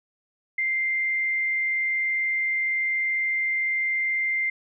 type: tone with frequency modulation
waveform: sine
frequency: 2093 Hz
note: C7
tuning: in tune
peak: -22 dBFS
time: 0.58-4.5 s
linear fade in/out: 5 ms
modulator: 86.2 Hz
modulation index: 0.26
effects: none